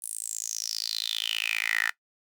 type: tone with high-pass filter sweep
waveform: 10% pulse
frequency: 55 Hz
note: A1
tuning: in tune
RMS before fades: -31 dBFS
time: 0.02-1.9 s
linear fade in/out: 5 ms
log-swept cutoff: 10000 to 1700 Hz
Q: 7.5
effects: noise-tail reverb RT60 0.1 s tail -19 dB re dry